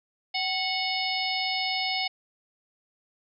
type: harmonic tone with a mistuned harmonic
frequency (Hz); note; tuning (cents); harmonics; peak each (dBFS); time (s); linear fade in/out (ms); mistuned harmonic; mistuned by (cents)
733; F#5; -16; 1 / 3 / 4 / 5 / 6 / 7; -32 / -31 / -34 / -35 / -34 / -33; 0.34-2.08; 10; 1; +53
effects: none